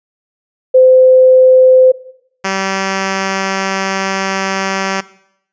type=tone pair in turn; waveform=sine / 5% pulse; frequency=515 / 192.91 Hz; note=C5 / G3; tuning=-28 / -27 cents; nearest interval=octave + perfect fourth; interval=1699 cents; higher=first; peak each=-3 dBFS; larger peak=neither; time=0.74-1.92 / 2.44-5.01 s; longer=second; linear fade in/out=10 ms; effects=noise-tail reverb RT60 0.7 s tail -18 dB re dry + resampled to 16000 Hz